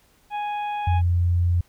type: harmonic tone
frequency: 830.6 Hz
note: G#5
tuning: in tune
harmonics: 1 / 2 / 3 / 4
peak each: -25 / -42 / -38 / -45 dBFS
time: 0.3-1.02 s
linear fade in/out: 50 ms
type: tone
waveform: sine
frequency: 87.31 Hz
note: F2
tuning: in tune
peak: -17 dBFS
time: 0.87-1.61 s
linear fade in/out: 5 ms
effects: pink hiss -60 dBFS RMS until 1.68 s